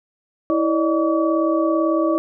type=tone cluster; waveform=sine; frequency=326.4 / 571 / 609 / 1140 Hz; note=E4 / D5 / D#5 / C#6; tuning=-17 / -49 / -37 / +48 cents; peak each=-18 / -24 / -22 / -25 dBFS; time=0.5-2.18 s; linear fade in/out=0 ms; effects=none